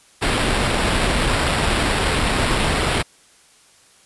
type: noise with sample-and-hold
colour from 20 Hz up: pink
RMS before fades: -19 dBFS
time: 0.21-3.03 s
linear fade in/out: 20 ms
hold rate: 6300 Hz
effects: white hiss -52 dBFS RMS until 4.05 s + resampled to 24000 Hz